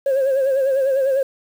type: tone with vibrato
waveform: sine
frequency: 538 Hz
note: C5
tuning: 48 cents sharp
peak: -13 dBFS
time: 0.06-1.23 s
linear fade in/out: 5 ms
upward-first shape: sine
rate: 10 Hz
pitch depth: 62 cents each way
effects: tanh soft clip ceiling -13 dBFS + 7-bit